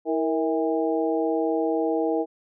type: harmonic tone with a mistuned harmonic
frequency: 162 Hz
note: E3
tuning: 30 cents flat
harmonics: 2 / 3 / 4 / 5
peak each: -25 / -25 / -29 / -31 dBFS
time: 0.05-2.26 s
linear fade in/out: 50 ms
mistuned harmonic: 3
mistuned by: -67 cents
effects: none